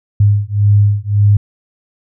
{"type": "beating tone pair", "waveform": "sine", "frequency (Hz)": [101.8, 103.6], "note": ["G#2", "G#2"], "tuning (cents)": [-34, -4], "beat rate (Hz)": 1.8, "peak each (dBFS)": -11, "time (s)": [0.2, 1.37], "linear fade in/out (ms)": 5, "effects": []}